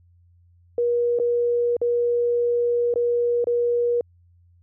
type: tone with dropouts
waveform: sine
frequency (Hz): 478.4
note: A#4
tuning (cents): +45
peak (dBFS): -18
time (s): 0.78-4.01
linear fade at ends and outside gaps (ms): 2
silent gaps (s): 1.189-1.198 / 1.767-1.815 / 2.94-2.958 / 3.443-3.47
effects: added 87 Hz sine -53 dBFS peak until 4.62 s